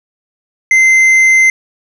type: tone with tanh clipping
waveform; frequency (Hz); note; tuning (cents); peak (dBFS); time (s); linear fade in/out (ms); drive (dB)
sine; 2073; C7; -17; -6; 0.71-1.5; 2; 6
effects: none